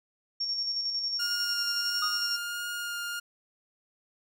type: tone with tremolo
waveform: sine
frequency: 5510 Hz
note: F8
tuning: 24 cents flat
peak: -27 dBFS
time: 0.4-2.37 s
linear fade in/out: 10 ms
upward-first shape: square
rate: 11 Hz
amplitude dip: 35%
type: tone with vibrato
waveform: sawtooth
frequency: 1418 Hz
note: F6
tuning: 26 cents sharp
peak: -29 dBFS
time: 1.19-3.2 s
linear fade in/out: 10 ms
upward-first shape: sine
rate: 1.5 Hz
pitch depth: 10 cents each way
type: tone with exponential decay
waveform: triangle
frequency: 1244.5 Hz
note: D#6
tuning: in tune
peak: -25 dBFS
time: 2.02-2.34 s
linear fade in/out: 5 ms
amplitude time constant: 68 ms
effects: none